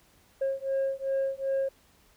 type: beating tone pair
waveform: sine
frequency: 539 / 541.6 Hz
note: C#5 / C#5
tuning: -49 / -40 cents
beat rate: 2.6 Hz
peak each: -28 dBFS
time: 0.41-1.69 s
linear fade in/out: 10 ms
effects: tanh soft clip ceiling -23 dBFS + pink hiss -62 dBFS RMS until 2.16 s